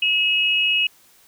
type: tone pair together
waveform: sine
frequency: 2579 / 2895 Hz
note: E7 / F#7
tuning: -39 / -38 cents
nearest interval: major second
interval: 201 cents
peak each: -19 dBFS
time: 0.02-0.87 s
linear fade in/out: 5 ms
effects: white hiss -54 dBFS RMS until 1.27 s